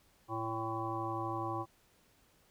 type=harmonic tone; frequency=112.2 Hz; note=A2; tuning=34 cents sharp; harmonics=1 / 3 / 5 / 7 / 9 / 10; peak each=-42 / -40 / -46 / -41 / -41 / -42 dBFS; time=0.28-1.66 s; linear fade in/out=50 ms; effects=pink hiss -68 dBFS RMS until 2.5 s